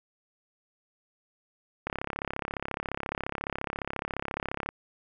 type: click train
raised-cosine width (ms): 0.5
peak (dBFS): -16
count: 98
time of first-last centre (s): 1.87-4.69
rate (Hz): 34.4
effects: none